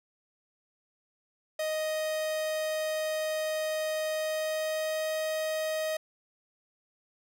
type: tone with pitch glide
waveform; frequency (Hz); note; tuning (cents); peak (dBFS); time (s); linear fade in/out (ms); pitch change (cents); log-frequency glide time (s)
45% pulse; 624 to 628; D#5 to D#5; +5 to +16; -29; 1.59-5.97; 5; +11; 4.09-5.13
effects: none